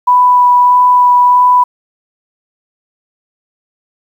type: tone with vibrato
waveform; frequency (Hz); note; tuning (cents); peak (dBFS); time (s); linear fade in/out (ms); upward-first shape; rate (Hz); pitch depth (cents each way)
sine; 987.8; B5; 0; -4; 0.07-1.64; 10; sine; 1.6; 9
effects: 7-bit